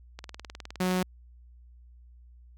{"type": "click train", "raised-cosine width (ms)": 0.2, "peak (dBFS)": -23, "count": 16, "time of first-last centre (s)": [0.19, 0.963], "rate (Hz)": 19.4}
{"type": "tone", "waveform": "sawtooth", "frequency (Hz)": 183.5, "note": "F#3", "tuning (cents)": -14, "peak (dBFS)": -21, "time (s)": [0.8, 1.03], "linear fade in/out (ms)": 5}
{"effects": ["added 60 Hz sine -50 dBFS peak until 2.57 s"]}